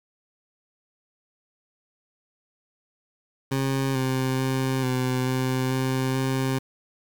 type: tone with pitch steps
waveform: 20% pulse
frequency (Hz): 134.9 / 130.8 / 131.9 / 127.9 / 129.5 / 131 / 132.3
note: C#3 / C3 / C3 / C3 / C3 / C3 / C3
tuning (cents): -47 / 0 / +14 / -39 / -17 / +2 / +20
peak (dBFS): -18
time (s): 3.51-6.59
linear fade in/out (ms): 10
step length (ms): 440
effects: 8-bit